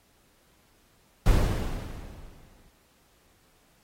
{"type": "noise with exponential decay", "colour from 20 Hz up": "brown", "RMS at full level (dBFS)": -19, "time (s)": [1.26, 2.69], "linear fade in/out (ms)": 2, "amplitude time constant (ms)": 310, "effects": ["pink hiss -64 dBFS RMS until 3.83 s", "AAC 48 kbps"]}